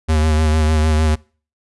square tone with vibrato, 77.78 Hz, D#2, in tune, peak -13 dBFS, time 0.08-1.16 s, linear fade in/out 20 ms, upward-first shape sine, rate 6.6 Hz, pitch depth 33 cents each way, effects noise-tail reverb RT60 0.4 s tail -24 dB re dry + resampled to 24000 Hz

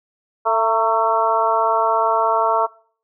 harmonic tone with a mistuned harmonic, 222.9 Hz, A3, 23 cents sharp, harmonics 2 / 3 / 4 / 5 / 6, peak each -24 / -20 / -19 / -20 / -23 dBFS, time 0.45-2.67 s, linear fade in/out 20 ms, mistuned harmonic 4, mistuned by +45 cents, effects noise-tail reverb RT60 0.5 s tail -22 dB re dry

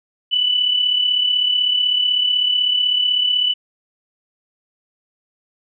sine tone pair together, 2946 / 2982 Hz, F#7 / F#7, -8 / +13 cents, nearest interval unison, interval 21 cents, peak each -23 / -15 dBFS, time 0.31-3.54 s, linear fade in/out 20 ms, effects none

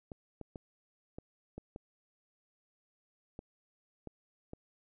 clicks, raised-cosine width 2 ms, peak -30 dBFS, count 9, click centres 0.118 / 0.413 / 0.558 / 1.185 / 1.58 / 1.761 / 3.391 / 4.073 / 4.534 s, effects none

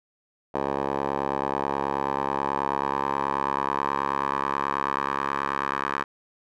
10% pulse tone with band-pass filter sweep, 69.3 Hz, C#2, in tune, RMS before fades -27 dBFS, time 0.54-6.04 s, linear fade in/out 10 ms, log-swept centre 700 to 1300 Hz, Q 2.8, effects none

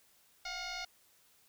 sine tone with frequency modulation, 1470 Hz, F#6, 12 cents flat, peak -38 dBFS, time 0.45-0.85 s, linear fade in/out 5 ms, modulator 721 Hz, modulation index 5.5, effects white hiss -67 dBFS RMS until 1.48 s

